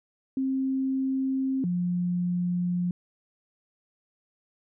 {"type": "tone pair in turn", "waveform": "sine", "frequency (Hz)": [265.5, 177.2], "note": ["C4", "F3"], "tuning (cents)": [25, 25], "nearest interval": "perfect fifth", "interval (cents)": 700, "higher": "first", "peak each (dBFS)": -24, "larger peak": "neither", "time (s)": [[0.37, 1.64], [1.64, 2.91]], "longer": "neither", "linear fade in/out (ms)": 2, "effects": []}